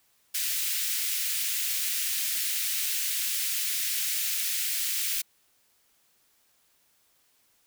white high-pass noise, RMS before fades -29 dBFS, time 0.34-5.22 s, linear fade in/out 10 ms, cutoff 1900 Hz, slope 24 dB/octave, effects white hiss -67 dBFS RMS until 7.66 s

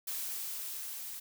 blue noise with level ramp, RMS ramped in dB -37 to -43 dBFS, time 0.07-1.2 s, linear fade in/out 10 ms, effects none

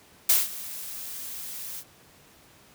blue noise with ADSR envelope, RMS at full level -18 dBFS, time 0.29-1.84 s, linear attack 5 ms, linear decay 180 ms, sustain -19 dB, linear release 54 ms, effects pink hiss -55 dBFS RMS until 2.74 s + high-pass 80 Hz 12 dB/octave

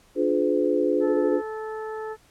sine chord, D diminished seventh, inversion none, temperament just, 293.7 / 352.4 / 422.9 / 507.5 Hz, D4 / F4 / Ab4 / Cb5, 0 / +16 / +31 / +47 cents, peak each -25 dBFS, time 0.15-1.42 s, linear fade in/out 50 ms
harmonic tone, 436.1 Hz, A4, 15 cents flat, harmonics 1 / 2 / 3 / 4, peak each -31 / -37 / -41 / -43 dBFS, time 1-2.17 s, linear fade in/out 50 ms
effects pink hiss -58 dBFS RMS until 2.3 s + low-pass 12000 Hz 12 dB/octave

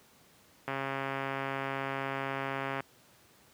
click train, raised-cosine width 0.5 ms, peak -19 dBFS, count 290, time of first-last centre 0.68-2.805 s, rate 136 Hz, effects pink hiss -61 dBFS RMS until 3.53 s + high-pass 100 Hz 12 dB/octave

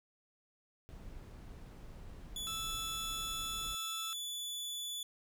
brown noise, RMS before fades -49 dBFS, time 0.89-3.75 s, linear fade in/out 0 ms
sawtooth tone with pitch glide, 3438 to 3458 Hz, A7 to A7, -41 to -31 cents, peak -36 dBFS, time 2.36-5.03 s, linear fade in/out 2 ms, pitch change +10 cents, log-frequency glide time 3.09-4.35 s
sawtooth tone, 1318.5 Hz, E6, in tune, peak -39 dBFS, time 2.47-4.13 s, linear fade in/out 0 ms
effects none

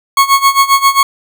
40% pulse tone with tremolo, 1100 Hz, C#6, 14 cents flat, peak -3 dBFS, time 0.17-1.03 s, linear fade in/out 2 ms, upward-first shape sine, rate 7.5 Hz, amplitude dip 85%, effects none

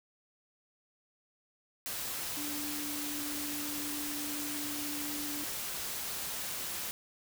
sine tone in noise, 293.7 Hz, D4, in tune, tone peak -40 dBFS, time 2.37-5.44 s, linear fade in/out 0 ms, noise white, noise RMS -38 dBFS, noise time 1.86-6.91 s, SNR -5 dB, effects none

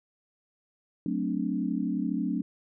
sine chord, D dominant seventh, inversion first, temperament equal, 185 / 220 / 261.6 / 293.7 Hz, F#3 / A3 / C4 / D4, 0 / 0 / 0 / 0 cents, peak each -32 dBFS, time 1.06-2.42 s, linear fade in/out 2 ms, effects none

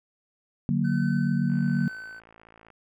sine chord, D augmented, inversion none, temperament equal, 146.83 / 185 / 233.1 Hz, D3 / F#3 / A#3, 0 / 0 / 0 cents, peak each -26 dBFS, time 0.69-1.88 s, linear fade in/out 0 ms
triangle tone with tremolo, 1521 Hz, F#6, 47 cents sharp, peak -34 dBFS, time 0.84-2.2 s, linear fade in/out 10 ms, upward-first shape sine, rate 1.2 Hz, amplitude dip 55%
click train, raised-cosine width 0.5 ms, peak -36 dBFS, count 68, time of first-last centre 1.5-2.703 s, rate 55.7 Hz
effects none

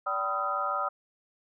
sine tone cluster, 580 / 769 / 996 / 1255 / 1361 Hz, D5 / G5 / B5 / D#6 / F6, -22 / -33 / +14 / +15 / -45 cents, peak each -36 / -35 / -37 / -30 / -34 dBFS, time 0.06-0.89 s, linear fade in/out 10 ms, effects none

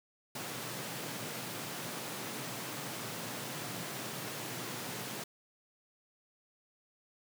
pink high-pass noise, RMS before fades -41 dBFS, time 0.35-5.24 s, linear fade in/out 5 ms, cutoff 110 Hz, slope 96 dB/octave, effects none

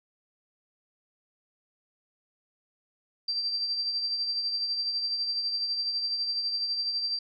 sine tone with tremolo, 4699 Hz, D8, in tune, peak -25 dBFS, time 3.28-7.19 s, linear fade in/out 5 ms, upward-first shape triangle, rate 12 Hz, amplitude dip 50%, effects none

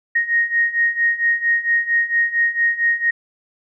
sine beating tone pair, 1864.7 / 1869.1 Hz, A#6 / A#6, 0 / +4 cents, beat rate 4.4 Hz, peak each -20 / -17 dBFS, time 0.15-3.11 s, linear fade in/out 10 ms, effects none

